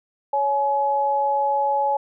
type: tone pair together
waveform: sine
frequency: 558 / 846.7 Hz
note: C#5 / G#5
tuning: +11 / +33 cents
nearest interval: perfect fifth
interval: 722 cents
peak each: -24 / -19 dBFS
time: 0.33-1.97 s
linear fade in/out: 5 ms
effects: none